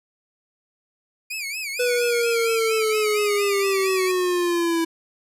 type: tone with vibrato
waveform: sawtooth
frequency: 2382 Hz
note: D7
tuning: 24 cents sharp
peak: -24 dBFS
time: 1.3-4.12 s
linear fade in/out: 10 ms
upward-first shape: sine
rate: 4.3 Hz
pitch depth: 160 cents each way
type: linear sweep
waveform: square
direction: down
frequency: 493.9 to 328.5 Hz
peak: -20 dBFS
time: 1.79-4.85 s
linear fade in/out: 10 ms
effects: resampled to 32000 Hz